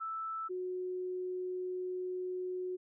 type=tone pair in turn; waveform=sine; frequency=1318.5 / 366 Hz; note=E6 / F#4; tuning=0 / -19 cents; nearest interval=octave + minor seventh; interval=2219 cents; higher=first; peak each=-36 / -35 dBFS; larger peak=second; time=0-0.49 / 0.49-2.77 s; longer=second; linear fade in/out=20 ms; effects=none